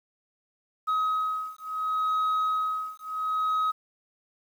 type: beating tone pair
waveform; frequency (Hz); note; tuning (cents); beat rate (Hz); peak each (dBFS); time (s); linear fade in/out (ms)
sine; 1268 / 1268.71; D#6 / D#6; +32 / +33; 0.71; -26; 0.87-3.72; 20
effects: tanh soft clip ceiling -22 dBFS + 9-bit

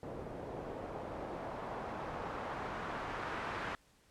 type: noise with low-pass filter sweep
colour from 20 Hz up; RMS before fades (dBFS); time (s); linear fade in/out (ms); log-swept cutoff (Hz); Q
white; -42; 0.03-3.75; 0; 520 to 1500; 1.2
effects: pink hiss -68 dBFS RMS until 4.1 s + low-pass 11000 Hz 12 dB/octave

